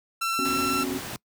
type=tone; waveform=sawtooth; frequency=1346 Hz; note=E6; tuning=36 cents sharp; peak=-21 dBFS; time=0.21-0.84 s; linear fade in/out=10 ms
type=chord; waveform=triangle; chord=B suspended second; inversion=none; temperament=equal with one note detuned; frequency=252.7 / 277.2 / 370 Hz; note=B3 / C#4 / F#4; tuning=+40 / 0 / 0 cents; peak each=-31 / -28 / -31 dBFS; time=0.39-0.98 s; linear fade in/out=0 ms
type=noise; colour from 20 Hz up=pink; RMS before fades=-35 dBFS; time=0.45-1.16 s; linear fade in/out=0 ms
effects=noise-tail reverb RT60 0.1 s tail -24 dB re dry + high-pass 80 Hz 12 dB/octave